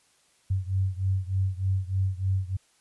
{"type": "beating tone pair", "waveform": "sine", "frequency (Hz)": [94.1, 97.4], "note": ["F#2", "G2"], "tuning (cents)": [30, -11], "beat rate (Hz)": 3.3, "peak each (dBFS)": [-26, -28], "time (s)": [0.5, 2.57], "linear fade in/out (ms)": 10, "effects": ["white hiss -64 dBFS RMS until 2.8 s", "resampled to 24000 Hz"]}